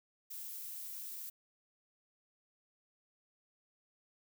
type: noise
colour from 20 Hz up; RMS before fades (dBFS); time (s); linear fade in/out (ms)
violet; -45; 0.3-1.3; 10
effects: none